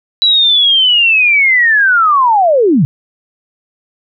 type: linear sweep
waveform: sine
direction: down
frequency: 3951 to 123.47 Hz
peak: -6 dBFS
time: 0.22-2.85 s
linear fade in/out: 0 ms
effects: none